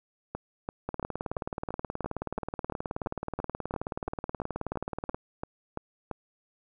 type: two click trains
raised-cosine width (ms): 1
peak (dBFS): -19 / -18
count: 18 / 81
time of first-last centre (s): 0.35-6.113 / 0.89-5.145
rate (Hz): 2.95 / 18.8
effects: none